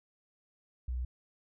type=tone; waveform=sine; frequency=62 Hz; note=B1; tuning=7 cents sharp; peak=-32 dBFS; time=0.88-1.05 s; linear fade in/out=5 ms; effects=none